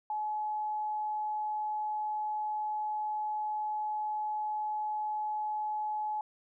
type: tone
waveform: sine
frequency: 851 Hz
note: G#5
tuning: 42 cents sharp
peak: -31 dBFS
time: 0.1-6.21 s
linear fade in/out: 2 ms
effects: none